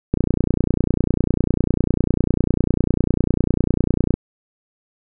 click train, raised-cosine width 3 ms, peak -3 dBFS, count 121, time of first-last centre 0.14-4.14 s, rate 30 Hz, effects none

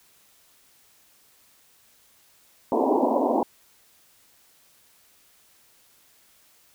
pink band-pass noise, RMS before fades -22 dBFS, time 2.72-3.43 s, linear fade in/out 2 ms, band 230 to 990 Hz, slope 96 dB/octave, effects white hiss -59 dBFS RMS until 6.74 s

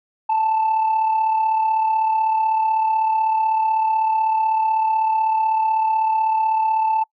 sine tone with amplitude modulation, 880 Hz, A5, in tune, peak -12 dBFS, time 0.29-7.04 s, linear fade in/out 10 ms, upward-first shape sine, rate 36 Hz, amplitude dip 50%, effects noise-tail reverb RT60 0.1 s tail -24 dB re dry + tanh soft clip ceiling -13 dBFS

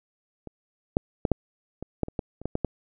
clicks, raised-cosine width 2 ms, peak -25 / -7 / -9 / -7 / -21 / -10 / -23 / -14 / -27 / -15 / -12 / -11 dBFS, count 12, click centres 0.473 / 0.969 / 1.252 / 1.317 / 1.826 / 2.033 / 2.084 / 2.192 / 2.416 / 2.456 / 2.554 / 2.647 s, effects none

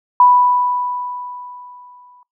sine tone with exponential decay, 987.8 Hz, B5, in tune, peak -5 dBFS, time 0.2-2.23 s, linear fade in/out 2 ms, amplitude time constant 440 ms, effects noise-tail reverb RT60 0.2 s tail -24 dB re dry

